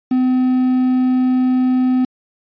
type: tone with quantisation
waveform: triangle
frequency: 255 Hz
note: C4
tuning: 44 cents flat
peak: -10 dBFS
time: 0.11-2.05 s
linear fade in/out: 5 ms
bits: 6
effects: resampled to 11025 Hz